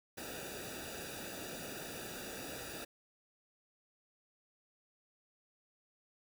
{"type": "noise with comb filter", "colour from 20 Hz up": "pink", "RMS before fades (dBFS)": -45, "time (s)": [0.17, 2.85], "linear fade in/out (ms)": 10, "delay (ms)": 0.94, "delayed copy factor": -0.9, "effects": []}